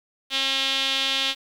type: tone with band-pass filter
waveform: sawtooth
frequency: 269.7 Hz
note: C#4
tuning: 47 cents flat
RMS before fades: -24 dBFS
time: 0.3-1.35 s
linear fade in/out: 50 ms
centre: 3400 Hz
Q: 4
effects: 8-bit